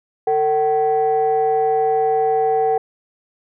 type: tone pair together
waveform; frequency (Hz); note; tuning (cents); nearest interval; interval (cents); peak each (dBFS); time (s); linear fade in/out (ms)
sine; 450 / 762.3; A4 / G5; +39 / -49; major sixth; 912; -16; 0.27-2.78; 5
effects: tanh soft clip ceiling -9 dBFS